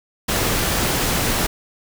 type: noise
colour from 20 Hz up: pink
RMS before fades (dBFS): -20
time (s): 0.28-1.47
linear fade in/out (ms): 10
effects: none